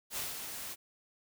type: noise with ADSR envelope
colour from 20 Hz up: white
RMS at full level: -36 dBFS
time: 0.1-0.76 s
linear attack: 72 ms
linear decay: 160 ms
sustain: -6 dB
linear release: 36 ms
effects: none